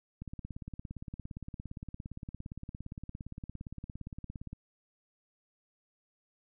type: click train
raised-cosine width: 5 ms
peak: -29 dBFS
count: 76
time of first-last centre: 0.22-4.53 s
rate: 17.4 Hz
effects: none